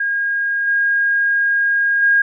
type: tone with level steps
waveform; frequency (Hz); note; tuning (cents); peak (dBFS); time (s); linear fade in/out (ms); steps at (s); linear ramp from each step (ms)
sine; 1627; G#6; -36; -16 / -13 / -10; 0-2.22; 5; 0.67 / 2.02; 10
effects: none